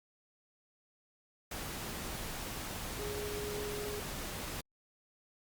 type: tone in noise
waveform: sine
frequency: 415.3 Hz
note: G#4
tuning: in tune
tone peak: -39 dBFS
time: 2.99-4 s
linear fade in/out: 5 ms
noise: pink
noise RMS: -41 dBFS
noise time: 1.51-4.61 s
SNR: -1 dB
effects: Opus 48 kbps